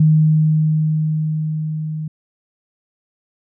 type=tone with level ramp; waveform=sine; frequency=155.56 Hz; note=D#3; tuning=in tune; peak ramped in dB=-8 to -22 dBFS; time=0-2.08 s; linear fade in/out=5 ms; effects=none